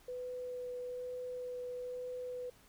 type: tone with vibrato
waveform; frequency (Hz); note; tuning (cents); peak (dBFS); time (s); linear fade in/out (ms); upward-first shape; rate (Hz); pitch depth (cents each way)
sine; 497.5; B4; +13; -39; 0.08-2.5; 5; sine; 1.1; 8
effects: pink hiss -64 dBFS RMS until 2.68 s